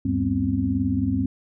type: tone cluster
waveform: sine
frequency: 77.2 / 99.5 / 199.7 / 245.3 / 263.6 Hz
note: D#2 / G2 / G3 / B3 / C4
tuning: -13 / +26 / +32 / -12 / +13 cents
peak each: -31 / -26 / -28 / -30 / -23 dBFS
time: 0.05-1.26 s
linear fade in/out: 5 ms
effects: none